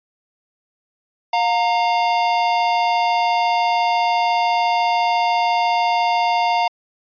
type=tone pair together; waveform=square; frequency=710 / 924.1 Hz; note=F5 / A#5; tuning=+28 / -15 cents; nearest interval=perfect fourth; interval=457 cents; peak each=-19 dBFS; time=1.33-6.68 s; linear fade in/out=5 ms; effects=resampled to 11025 Hz